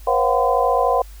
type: tone cluster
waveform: sine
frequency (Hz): 485.1 / 539 / 705 / 755 / 1019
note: B4 / C#5 / F5 / F#5 / C6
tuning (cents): -31 / -49 / +16 / +35 / -46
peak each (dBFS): -21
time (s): 0.07-1.02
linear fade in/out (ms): 5
effects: added 50 Hz sine -36 dBFS peak until 1.2 s + white hiss -49 dBFS RMS until 1.2 s